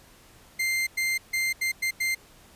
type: tone bursts at uneven times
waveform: 40% pulse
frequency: 2093 Hz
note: C7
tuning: in tune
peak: -23 dBFS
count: 6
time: 0.59-0.87 / 0.97-1.18 / 1.33-1.53 / 1.61-1.72 / 1.82-1.91 / 2-2.15 s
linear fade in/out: 10 ms
effects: pink hiss -54 dBFS RMS until 2.55 s + resampled to 32000 Hz